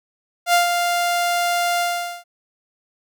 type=tone with ADSR envelope; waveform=sawtooth; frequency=698.5 Hz; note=F5; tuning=in tune; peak=-8 dBFS; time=0.46-2.24 s; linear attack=76 ms; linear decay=130 ms; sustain=-6 dB; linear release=440 ms; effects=none